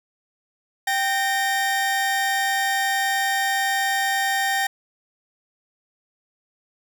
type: tone pair together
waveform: 40% pulse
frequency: 781.3 / 1840 Hz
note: G5 / A#6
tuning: -6 / -23 cents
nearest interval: octave + minor third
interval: 1483 cents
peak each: -22 dBFS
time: 0.87-4.67 s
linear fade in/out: 5 ms
effects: none